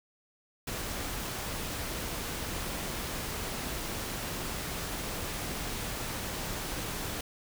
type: noise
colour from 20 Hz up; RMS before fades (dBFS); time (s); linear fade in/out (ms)
pink; -36; 0.67-7.21; 5
effects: none